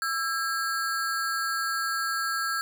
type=ring-modulated tone; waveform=square; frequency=1480 Hz; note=F#6; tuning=in tune; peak=-24 dBFS; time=0.02-2.61 s; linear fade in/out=0 ms; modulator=144 Hz; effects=none